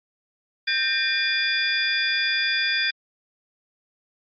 sine tone cluster, 1576 / 1829 / 2413 / 3470 / 4839 Hz, G6 / A#6 / D7 / A7 / D#8, +9 / -33 / +46 / -25 / -49 cents, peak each -27 dBFS, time 0.67-2.91 s, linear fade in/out 10 ms, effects Opus 48 kbps

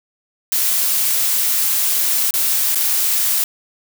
blue noise with dropouts, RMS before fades -17 dBFS, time 0.52-3.44 s, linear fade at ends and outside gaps 1 ms, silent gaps 2.308-2.339 / 2.748-2.756 s, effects none

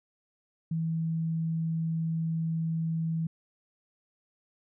sine tone, 162.8 Hz, E3, 21 cents flat, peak -27 dBFS, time 0.71-3.27 s, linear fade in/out 5 ms, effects none

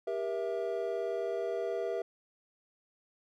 triangle chord, E diminished, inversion first, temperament just, 395.6 / 474.7 / 659.3 Hz, G4 / Bb4 / E5, +16 / +31 / 0 cents, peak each -34 dBFS, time 0.07-2.02 s, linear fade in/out 5 ms, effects none

